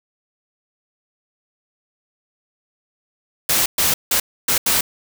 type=noise bursts at uneven times; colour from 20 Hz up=white; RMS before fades=-17 dBFS; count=5; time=3.49-3.66 / 3.78-3.94 / 4.11-4.2 / 4.48-4.58 / 4.66-4.81 s; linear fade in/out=5 ms; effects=none